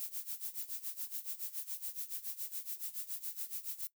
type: noise with tremolo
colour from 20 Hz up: violet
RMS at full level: -39 dBFS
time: 0-3.87 s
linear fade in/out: 0 ms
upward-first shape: sine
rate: 7.1 Hz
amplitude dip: 85%
effects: noise-tail reverb RT60 0.1 s tail -19 dB re dry